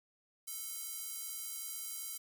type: tone with high-pass filter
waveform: square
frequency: 441.3 Hz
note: A4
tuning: 5 cents sharp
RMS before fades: -43 dBFS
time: 0.47-2.18 s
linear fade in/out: 10 ms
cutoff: 8700 Hz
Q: 0.61
effects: none